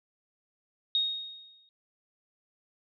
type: tone with exponential decay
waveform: sine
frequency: 3733 Hz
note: A#7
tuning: 2 cents sharp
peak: -22 dBFS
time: 0.95-1.69 s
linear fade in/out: 1 ms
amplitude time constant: 160 ms
effects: none